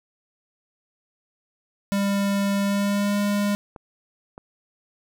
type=tone with pitch glide; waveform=square; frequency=199.5 to 203.9 Hz; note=G3 to G#3; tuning=+31 to -32 cents; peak=-21 dBFS; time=1.92-3.55 s; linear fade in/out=0 ms; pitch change=+37 cents; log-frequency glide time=2.59-3.19 s
type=clicks; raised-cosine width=1 ms; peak=-25 dBFS; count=2; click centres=3.762 / 4.379 s
effects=none